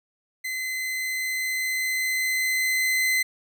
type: tone with level ramp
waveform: 40% pulse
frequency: 2045 Hz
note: C7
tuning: 40 cents flat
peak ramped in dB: -27 to -19 dBFS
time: 0.44-3.23 s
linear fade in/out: 10 ms
effects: none